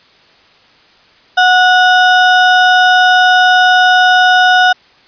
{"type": "ring-modulated tone", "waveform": "square", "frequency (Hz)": 1099, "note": "C#6", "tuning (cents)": -15, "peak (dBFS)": -3, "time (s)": [1.37, 4.73], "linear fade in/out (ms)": 10, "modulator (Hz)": 365, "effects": ["white hiss -46 dBFS RMS until 5.07 s", "resampled to 11025 Hz"]}